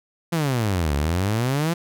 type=exponential two-way sweep; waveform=sawtooth; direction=down then up; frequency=174.61 to 69.3 to 174.61 Hz; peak=-16 dBFS; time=0.32-1.74 s; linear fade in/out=10 ms; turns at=0.95 s; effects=none